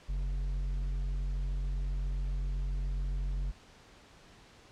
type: tone with hard clipping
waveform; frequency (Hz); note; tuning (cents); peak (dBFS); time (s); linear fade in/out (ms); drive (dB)
sine; 46.25; F#1; 0; -32; 0.08-3.52; 20; 6
effects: pink hiss -57 dBFS RMS until 4.71 s + low-pass 6000 Hz 12 dB/octave